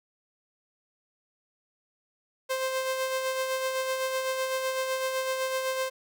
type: tone with tremolo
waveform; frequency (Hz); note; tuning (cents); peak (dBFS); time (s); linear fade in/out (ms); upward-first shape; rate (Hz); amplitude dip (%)
sawtooth; 523.3; C5; 0; -22; 2.49-5.9; 20; sine; 7.9; 40
effects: none